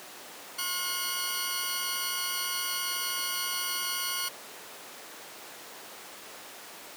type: tone cluster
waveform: 15% pulse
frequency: 1077 / 1438 / 2935 / 4629 Hz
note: C6 / F#6 / F#7 / D8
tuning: +50 / -50 / -15 / -26 cents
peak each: -29 dBFS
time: 0.58-4.29 s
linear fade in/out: 10 ms
effects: pink hiss -44 dBFS RMS until 6.96 s + high-pass 400 Hz 12 dB/octave